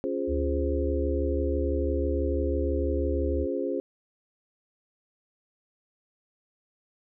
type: chord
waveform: sine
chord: Db major seventh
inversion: none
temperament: equal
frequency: 277.2 / 349.2 / 415.3 / 523.3 Hz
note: Db4 / F4 / Ab4 / C5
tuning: 0 / 0 / 0 / 0 cents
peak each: -32 dBFS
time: 0.04-3.8 s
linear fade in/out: 0 ms
type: tone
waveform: sine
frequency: 73.42 Hz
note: D2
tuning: in tune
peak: -27 dBFS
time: 0.27-3.47 s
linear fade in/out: 50 ms
effects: none